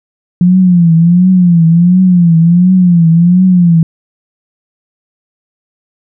sine tone with vibrato, 174.61 Hz, F3, in tune, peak -3 dBFS, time 0.41-3.83 s, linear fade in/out 2 ms, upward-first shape triangle, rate 1.4 Hz, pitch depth 130 cents each way, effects none

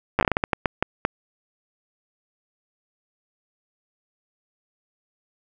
slowing click train, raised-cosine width 0.5 ms, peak -4 dBFS, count 13, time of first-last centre 0.19-1.051 s, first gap 9 ms, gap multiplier 1.34, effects none

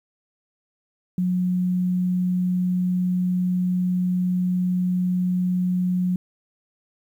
sine tone, 181.2 Hz, F#3, 36 cents flat, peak -19 dBFS, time 1.18-6.16 s, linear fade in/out 2 ms, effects 9-bit

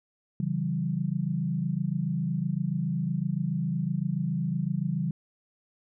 sine chord, C# diminished, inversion none, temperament equal with one note detuned, 138.59 / 164.81 / 192.41 Hz, C#3 / E3 / G3, 0 / 0 / -32 cents, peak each -31 / -29 / -31 dBFS, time 0.4-5.11 s, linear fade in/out 2 ms, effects none

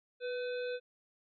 harmonic tone with a mistuned harmonic, 506 Hz, B4, 42 cents sharp, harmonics 1 / 3 / 5 / 7 / 8, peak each -35 / -45 / -49 / -52 / -53 dBFS, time 0.2-0.8 s, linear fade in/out 50 ms, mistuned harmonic 1, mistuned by -45 cents, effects none

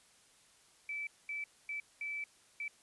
sine tone bursts at uneven times, 2314 Hz, D7, 26 cents flat, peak -37 dBFS, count 5, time 0.89-1.07 / 1.29-1.44 / 1.69-1.8 / 2.01-2.24 / 2.6-2.68 s, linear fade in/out 2 ms, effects white hiss -65 dBFS RMS until 2.82 s + resampled to 24000 Hz

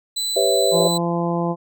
30% pulse tone, 3995 Hz, B7, 19 cents sharp, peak -19 dBFS, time 0.16-0.98 s, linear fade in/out 10 ms
sine chord, C# half-diminished seventh, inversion second, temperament equal, 392 / 493.9 / 554.4 / 659.3 Hz, G4 / B4 / C#5 / E5, 0 / 0 / 0 / 0 cents, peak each -21 dBFS, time 0.36-0.88 s, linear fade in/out 5 ms
harmonic tone, 171 Hz, F3, 36 cents flat, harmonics 1 / 2 / 3 / 4 / 5 / 6, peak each -22 / -25 / -27 / -28 / -29 / -30 dBFS, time 0.71-1.56 s, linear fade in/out 50 ms
effects none

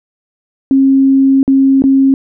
sine tone with dropouts, 270 Hz, C#4, 45 cents flat, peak -5 dBFS, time 0.71-2.14 s, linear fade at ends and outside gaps 1 ms, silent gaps 1.43-1.478 / 1.821-1.839 s, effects none

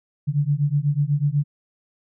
sine beating tone pair, 141 / 149.1 Hz, C#3 / D3, +30 / +27 cents, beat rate 8.1 Hz, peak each -21 dBFS, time 0.27-1.44 s, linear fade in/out 20 ms, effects none

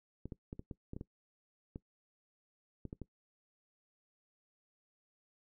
clicks, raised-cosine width 3 ms, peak -30 dBFS, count 12, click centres 0.256 / 0.322 / 0.529 / 0.594 / 0.712 / 0.934 / 0.965 / 1.011 / 1.759 / 2.853 / 2.929 / 3.017 s, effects noise-tail reverb RT60 0.1 s tail -20 dB re dry

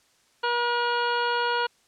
harmonic tone, 479.2 Hz, A#4, 48 cents sharp, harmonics 1 / 2 / 3 / 4 / 5 / 6 / 7 / 8 / 9, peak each -29 / -26 / -28 / -42 / -41 / -34 / -40 / -48 / -37 dBFS, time 0.43-1.67 s, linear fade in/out 10 ms, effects white hiss -63 dBFS RMS until 1.87 s + low-pass 8000 Hz 12 dB/octave

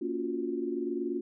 sine chord, Gb major seventh, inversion first, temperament equal with one note detuned, 233.1 / 280.7 / 349.2 / 370 Hz, Bb3 / Db4 / F4 / Gb4, 0 / +22 / 0 / 0 cents, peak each -38 / -35 / -33 / -38 dBFS, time 0.01-1.21 s, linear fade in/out 10 ms, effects none

